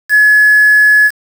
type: tone with quantisation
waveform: sine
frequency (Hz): 1700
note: G#6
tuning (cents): +40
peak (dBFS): -4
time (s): 0.09-1.11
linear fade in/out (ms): 50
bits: 4
effects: none